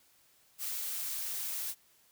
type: noise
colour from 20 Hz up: blue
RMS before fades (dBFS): -37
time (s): 0.58-1.75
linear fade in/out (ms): 50
effects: white hiss -66 dBFS RMS until 2.11 s